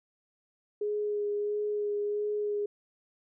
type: tone with vibrato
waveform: sine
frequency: 415.3 Hz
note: G#4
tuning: in tune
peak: -28 dBFS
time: 0.81-2.66 s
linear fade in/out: 5 ms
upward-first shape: sine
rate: 1.5 Hz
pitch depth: 14 cents each way
effects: none